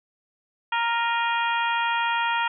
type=harmonic tone with a mistuned harmonic; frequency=466.2 Hz; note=A#4; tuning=in tune; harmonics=2 / 3 / 4 / 5 / 6 / 7; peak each=-24 / -28 / -30 / -32 / -34 / -35 dBFS; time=0.72-2.48 s; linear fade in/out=5 ms; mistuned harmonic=5; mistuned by=+78 cents; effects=none